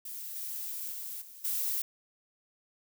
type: noise with level steps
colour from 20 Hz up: violet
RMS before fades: -41 / -38 / -40 / -50 / -32 dBFS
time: 0.05-1.82 s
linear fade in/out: 5 ms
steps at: 0.35 / 0.91 / 1.21 / 1.44 s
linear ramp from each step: 10 ms
effects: none